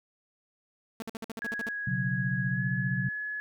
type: tone bursts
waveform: sawtooth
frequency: 224.8 Hz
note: A3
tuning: 37 cents sharp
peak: -31 dBFS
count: 10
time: 1-1.687 s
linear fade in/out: 0 ms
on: 21 ms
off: 53 ms
type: tone with pitch glide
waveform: sine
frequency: 1661.2 to 1699 Hz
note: G#6 to G#6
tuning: 0 to +39 cents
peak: -32 dBFS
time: 1.42-3.4 s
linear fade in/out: 0 ms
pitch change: +39 cents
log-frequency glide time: 2.5-2.62 s
type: chord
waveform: sine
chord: B suspended second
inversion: none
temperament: equal with one note detuned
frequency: 123.47 / 138.59 / 183.61 Hz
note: B2 / C#3 / F#3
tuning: 0 / 0 / -13 cents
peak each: -32 dBFS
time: 1.87-3.09 s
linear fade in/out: 5 ms
effects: none